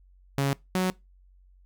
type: tone pair in turn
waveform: sawtooth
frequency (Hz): 138.59 / 185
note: C#3 / F#3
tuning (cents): 0 / 0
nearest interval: perfect fourth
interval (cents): 500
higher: second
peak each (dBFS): -19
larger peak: neither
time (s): 0.38-0.53 / 0.75-0.9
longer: neither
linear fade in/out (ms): 0
effects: noise-tail reverb RT60 0.2 s tail -22 dB re dry + added 46 Hz sine -54 dBFS peak until 1.65 s